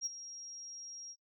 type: tone with ADSR envelope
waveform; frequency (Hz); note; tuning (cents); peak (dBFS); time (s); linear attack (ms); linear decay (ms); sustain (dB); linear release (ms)
sine; 5620; F8; +10; -31; 0.01-1.16; 49; 19; -14; 52
effects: noise-tail reverb RT60 0.1 s tail -22 dB re dry + tanh soft clip ceiling -27 dBFS